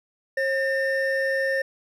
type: tone pair together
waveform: triangle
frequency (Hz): 538.4 / 1811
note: C5 / A6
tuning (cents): +49 / +49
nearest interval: octave + major sixth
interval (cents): 2100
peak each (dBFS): -22 / -23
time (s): 0.37-1.62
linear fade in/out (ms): 5
effects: none